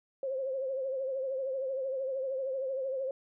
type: tone with vibrato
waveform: sine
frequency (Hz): 531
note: C5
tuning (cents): +25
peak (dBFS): -31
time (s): 0.23-3.11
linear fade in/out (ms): 2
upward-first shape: triangle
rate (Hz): 13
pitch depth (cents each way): 75
effects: none